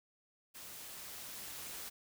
white noise with level ramp, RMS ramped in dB -50 to -45 dBFS, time 0.54-1.9 s, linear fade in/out 20 ms, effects none

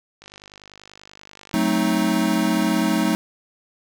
click train, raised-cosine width 0.2 ms, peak -25 dBFS, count 97, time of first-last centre 0.22-2.129 s, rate 50.3 Hz
square chord, F# diminished seventh, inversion none, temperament equal with one note detuned, 185 / 220 / 261.6 / 313.1 Hz, F#3 / A3 / C4 / Eb4, 0 / 0 / 0 / +11 cents, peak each -25 / -23 / -27 / -23 dBFS, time 1.54-3.15 s, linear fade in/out 0 ms
effects none

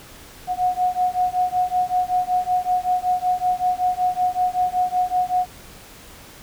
sine beating tone pair, 726 / 731.3 Hz, F#5 / F#5, -33 / -20 cents, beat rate 5.3 Hz, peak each -21 dBFS, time 0.47-5.47 s, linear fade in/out 50 ms, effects pink hiss -43 dBFS RMS until 6.42 s

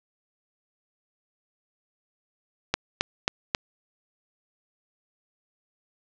click train, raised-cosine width 0.2 ms, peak -4 dBFS, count 4, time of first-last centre 2.74-3.549 s, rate 3.71 Hz, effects low-pass 6000 Hz 12 dB/octave + 7-bit

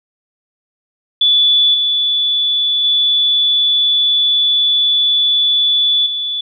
sine tone with level steps, 3456 Hz, A7, 32 cents flat, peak -8 / -12 / -10 / -17 dBFS, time 1.21-6.41 s, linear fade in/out 5 ms, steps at 1.74 / 2.84 / 6.06 s, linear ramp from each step 5 ms, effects none

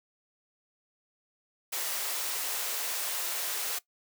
white high-pass noise, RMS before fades -33 dBFS, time 1.72-3.79 s, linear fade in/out 10 ms, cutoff 400 Hz, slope 24 dB/octave, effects noise-tail reverb RT60 0.1 s tail -18 dB re dry

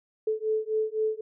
sine beating tone pair, 433.4 / 437.3 Hz, A4 / A4, -26 / -11 cents, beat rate 3.9 Hz, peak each -28 dBFS, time 0.27-1.21 s, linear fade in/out 5 ms, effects none

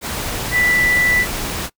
sine tone in noise, 1975.5 Hz, B6, in tune, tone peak -13 dBFS, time 0.51-1.26 s, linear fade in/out 50 ms, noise pink, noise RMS -24 dBFS, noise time 0.01-1.7 s, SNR +8 dB, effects noise-tail reverb RT60 0.1 s tail -22 dB re dry

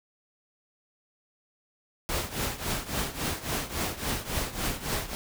pink noise with tremolo, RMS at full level -28 dBFS, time 2.09-5.15 s, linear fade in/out 0 ms, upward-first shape triangle, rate 3.6 Hz, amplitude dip 85%, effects none

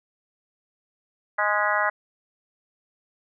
harmonic tone with a mistuned harmonic, 207.7 Hz, G#3, in tune, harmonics 3 / 4 / 5 / 6 / 7 / 8 / 9, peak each -28 / -28 / -28 / -28 / -28 / -28 / -28 dBFS, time 1.38-1.9 s, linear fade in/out 10 ms, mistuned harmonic 9, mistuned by +67 cents, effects none

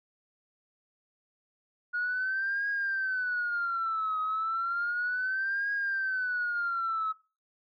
sine tone with vibrato, 1440 Hz, F#6, 47 cents flat, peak -27 dBFS, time 1.93-7.13 s, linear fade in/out 20 ms, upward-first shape triangle, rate 0.33 Hz, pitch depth 230 cents each way, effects noise-tail reverb RT60 0.4 s tail -21 dB re dry + tanh soft clip ceiling -23 dBFS

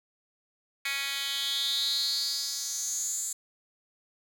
10% pulse tone with high-pass filter sweep, 277.2 Hz, C#4, in tune, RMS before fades -31 dBFS, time 0.85-3.33 s, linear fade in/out 5 ms, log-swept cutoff 2400 to 7800 Hz, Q 6.2, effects none

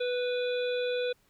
harmonic tone, 493.9 Hz, B4, in tune, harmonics 1 / 3 / 5 / 7 / 8, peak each -28 / -40 / -41 / -41 / -44 dBFS, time 0-1.13 s, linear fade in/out 10 ms, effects pink hiss -68 dBFS RMS until 1.29 s

